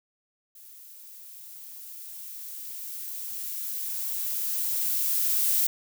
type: noise with level ramp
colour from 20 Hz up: violet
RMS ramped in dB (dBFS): -49 to -23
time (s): 0.55-5.67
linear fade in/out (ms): 5
effects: none